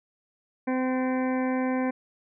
harmonic tone, 257.3 Hz, C4, 29 cents flat, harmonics 1 / 2 / 3 / 4 / 6 / 7 / 8 / 9, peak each -25 / -31 / -35 / -37 / -41 / -42 / -43 / -44 dBFS, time 0.67-1.91 s, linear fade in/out 10 ms, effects none

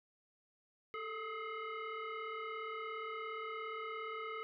sine tone with frequency modulation, 406.4 Hz, G#4, 38 cents flat, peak -40 dBFS, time 0.94-4.43 s, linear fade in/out 0 ms, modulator 850 Hz, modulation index 2.2, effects none

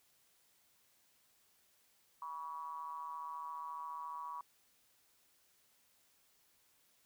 triangle ring-modulated tone, 77.2 Hz, D#2, 13 cents flat, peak -37 dBFS, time 2.22-4.41 s, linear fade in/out 0 ms, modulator 1050 Hz, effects white hiss -72 dBFS RMS until 7.05 s

